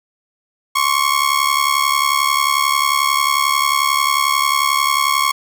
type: ring-modulated tone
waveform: sawtooth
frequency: 1097 Hz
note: C#6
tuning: 18 cents flat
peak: -7 dBFS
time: 0.75-5.32 s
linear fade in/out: 10 ms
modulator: 35.6 Hz
effects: none